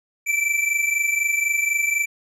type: tone pair together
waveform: square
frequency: 2325 / 2349 Hz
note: D7 / D7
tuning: -18 / 0 cents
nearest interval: unison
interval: 18 cents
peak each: -21 / -25 dBFS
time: 0.26-2.06 s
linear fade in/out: 20 ms
effects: low-pass 11000 Hz 12 dB/octave